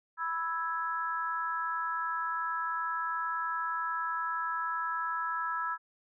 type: chord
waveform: sine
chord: E major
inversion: second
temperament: equal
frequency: 987.8 / 1318.5 / 1661.2 Hz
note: B5 / E6 / G#6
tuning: 0 / 0 / 0 cents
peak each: -36 / -33 / -37 dBFS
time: 0.17-5.78 s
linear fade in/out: 50 ms
effects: none